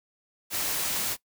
white noise, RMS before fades -29 dBFS, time 0.5-1.17 s, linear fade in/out 50 ms, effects noise-tail reverb RT60 0.1 s tail -19 dB re dry

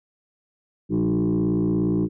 sine tone with frequency modulation, 246.9 Hz, B3, in tune, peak -17 dBFS, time 0.89-2.09 s, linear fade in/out 50 ms, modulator 57.1 Hz, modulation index 2.1, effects tanh soft clip ceiling -16 dBFS

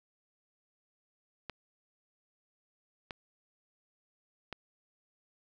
clicks, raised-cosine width 0.3 ms, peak -23 dBFS, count 3, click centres 1.497 / 3.108 / 4.527 s, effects none

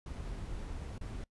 brown noise with dropouts, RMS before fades -41 dBFS, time 0.06-1.24 s, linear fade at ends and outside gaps 2 ms, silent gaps 0.981-1.011 s, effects noise-tail reverb RT60 0.1 s tail -23 dB re dry + resampled to 24000 Hz

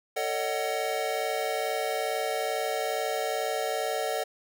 square chord, D# half-diminished seventh, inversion second, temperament just, 448 / 560 / 622.3 / 746.7 Hz, A4 / C#5 / D#5 / F#5, +31 / +18 / 0 / +16 cents, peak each -34 / -35 / -34 / -33 dBFS, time 0.16-4.24 s, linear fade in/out 10 ms, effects none

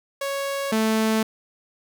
sawtooth tone pair in turn, 554.4 / 220 Hz, C#5 / A3, 0 / 0 cents, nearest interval octave + major third, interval 1600 cents, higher first, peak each -21 / -15 dBFS, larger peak second, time 0.21-0.72 / 0.72-1.23 s, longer neither, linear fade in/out 5 ms, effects none

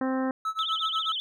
harmonic tone, 261.6 Hz, C4, in tune, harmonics 1 / 2 / 3 / 4 / 5 / 6 / 7, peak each -26 / -32 / -36 / -38 / -40 / -42 / -43 dBFS, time 0.01-0.31 s, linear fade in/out 2 ms
triangle tone with tremolo, 1302 Hz, E6, 22 cents flat, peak -23 dBFS, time 0.45-1.12 s, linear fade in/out 2 ms, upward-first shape sine, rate 8.1 Hz, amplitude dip 95%
sine tone with vibrato, 3322 Hz, G#7, in tune, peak -28 dBFS, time 0.59-1.2 s, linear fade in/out 0 ms, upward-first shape sine, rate 15 Hz, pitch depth 180 cents each way
effects none

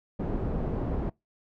pink low-pass noise, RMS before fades -30 dBFS, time 0.19-1.1 s, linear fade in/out 10 ms, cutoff 540 Hz, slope 12 dB/octave, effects noise-tail reverb RT60 0.2 s tail -24 dB re dry

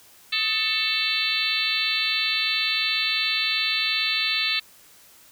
harmonic tone with a mistuned harmonic, 442.8 Hz, A4, 11 cents sharp, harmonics 3 / 4 / 5 / 6 / 7 / 8 / 9 / 10, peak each -37 / -33 / -30 / -27 / -33 / -28 / -27 / -31 dBFS, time 0.32-4.6 s, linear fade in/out 10 ms, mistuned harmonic 3, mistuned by -85 cents, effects white hiss -52 dBFS RMS until 5.31 s

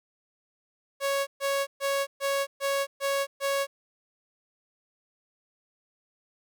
sawtooth tone bursts, 554.4 Hz, C#5, in tune, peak -21 dBFS, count 7, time 1-3.67 s, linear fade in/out 50 ms, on 270 ms, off 130 ms, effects none

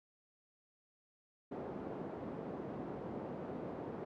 pink band-pass noise, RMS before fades -44 dBFS, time 1.51-4.05 s, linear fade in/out 10 ms, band 210 to 590 Hz, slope 12 dB/octave, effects none

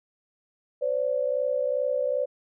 sine tone pair together, 513.5 / 576 Hz, C5 / D5, -33 / -34 cents, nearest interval major second, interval 199 cents, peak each -26 dBFS, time 0.81-2.26 s, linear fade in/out 20 ms, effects none

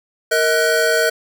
square tone cluster, 463.8 / 633 / 1494 Hz, A#4 / D#5 / F#6, -9 / +30 / +16 cents, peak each -19 dBFS, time 0.31-1.1 s, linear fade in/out 10 ms, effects none

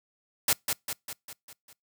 white noise with echo, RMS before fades -23 dBFS, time 0.48-0.53 s, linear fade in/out 2 ms, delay 200 ms, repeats 6, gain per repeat -5 dB, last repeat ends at 1.73 s, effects noise-tail reverb RT60 0.2 s tail -26 dB re dry

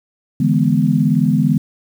sine chord, E dominant seventh, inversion third, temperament equal, 146.83 / 164.81 / 207.7 / 246.9 Hz, D3 / E3 / G#3 / B3, 0 / 0 / 0 / 0 cents, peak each -17 dBFS, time 0.4-1.58 s, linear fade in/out 5 ms, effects 7-bit

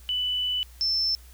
sine tone pair in turn, 2984 / 5317 Hz, F#7 / E8, +14 / +14 cents, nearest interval minor seventh, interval 1000 cents, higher second, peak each -24 / -22 dBFS, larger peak second, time 0.09-0.63 / 0.81-1.15 s, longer first, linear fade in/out 0 ms, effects added 61 Hz sine -46 dBFS peak until 1.33 s + white hiss -55 dBFS RMS until 1.33 s

